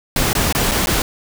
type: noise with dropouts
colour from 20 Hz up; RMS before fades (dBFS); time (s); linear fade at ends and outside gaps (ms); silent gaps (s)
pink; -17; 0.16-1.02; 2; 0.331-0.351 / 0.526-0.549 / 0.713-0.716 / 0.86-0.87
effects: none